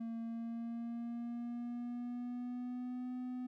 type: tone with pitch glide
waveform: triangle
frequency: 228.8 to 251 Hz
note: A#3 to B3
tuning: -32 to +28 cents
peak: -37 dBFS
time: 0-3.47 s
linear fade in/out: 10 ms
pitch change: +160 cents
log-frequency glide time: 0.21-3.12 s
effects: none